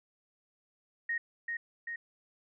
sine tone with echo, 1864.7 Hz, A#6, in tune, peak -30 dBFS, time 1.09-1.18 s, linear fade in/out 5 ms, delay 390 ms, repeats 2, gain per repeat -3 dB, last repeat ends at 1.96 s, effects none

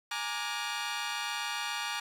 15% pulse chord, Bb dominant seventh, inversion third, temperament equal with one note detuned, 830.6 / 932.3 / 1174.7 / 1432 Hz, Ab5 / Bb5 / D6 / F6, 0 / 0 / 0 / +43 cents, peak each -32 dBFS, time 0.11-2 s, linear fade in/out 5 ms, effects low-pass 9000 Hz 12 dB/octave + 9-bit

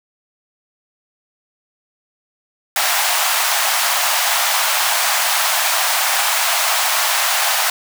pink high-pass noise, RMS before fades -17 dBFS, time 2.76-7.7 s, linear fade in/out 2 ms, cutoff 670 Hz, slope 48 dB/octave, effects none

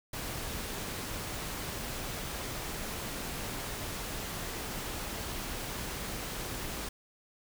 pink noise, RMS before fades -38 dBFS, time 0.13-6.89 s, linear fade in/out 5 ms, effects none

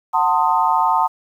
sine chord, F# diminished seventh, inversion none, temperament equal with one note detuned, 740 / 894.9 / 1046.5 / 1244.5 Hz, F#5 / A5 / C6 / Eb6, 0 / +29 / 0 / 0 cents, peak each -21 / -16 / -20 / -22 dBFS, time 0.13-1.08 s, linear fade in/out 20 ms, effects 8-bit

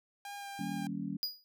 sawtooth tone with vibrato, 803 Hz, G5, 41 cents sharp, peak -38 dBFS, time 0.25-0.87 s, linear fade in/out 2 ms, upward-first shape sine, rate 2.8 Hz, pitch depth 14 cents each way
sine chord, Eb dominant seventh, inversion none, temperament just, 155.56 / 194.45 / 233.3 / 280 Hz, Eb3 / G3 / Bb3 / Db4, 0 / -14 / +2 / +18 cents, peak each -43 / -38 / -42 / -40 dBFS, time 0.59-1.17 s, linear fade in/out 5 ms
square tone with exponential decay, 4906 Hz, D#8, 25 cents flat, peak -29 dBFS, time 1.23-1.44 s, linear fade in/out 0 ms, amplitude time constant 45 ms
effects none

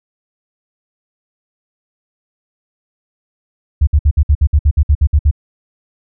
sine tone bursts, 73.42 Hz, D2, in tune, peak -6 dBFS, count 13, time 3.81-5.312 s, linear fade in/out 10 ms, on 62 ms, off 58 ms, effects none

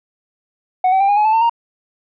sine tone with pitch steps, 740 / 764.8 / 790.4 / 816.8 / 844.2 / 872.4 / 901.6 / 931.8 Hz, F#5 / G5 / G5 / G#5 / G#5 / A5 / A5 / A#5, 0 / -43 / +14 / -29 / +28 / -15 / +42 / -1 cents, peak -8 dBFS, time 0.84-1.496 s, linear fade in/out 5 ms, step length 82 ms, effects tanh soft clip ceiling -10 dBFS

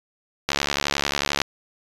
click train, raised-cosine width 0.2 ms, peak -3 dBFS, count 67, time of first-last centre 0.49-1.417 s, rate 71.2 Hz, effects resampled to 24000 Hz

